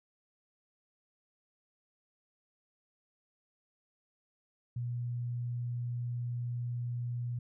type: tone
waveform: sine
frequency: 120.9 Hz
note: B2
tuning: 36 cents flat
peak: -33 dBFS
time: 4.76-7.39 s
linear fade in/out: 5 ms
effects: none